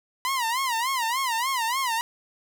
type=tone with vibrato; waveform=sawtooth; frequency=989 Hz; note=B5; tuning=2 cents sharp; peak=-20 dBFS; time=0.25-2.01 s; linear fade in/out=0 ms; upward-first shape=sine; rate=3.4 Hz; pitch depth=170 cents each way; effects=none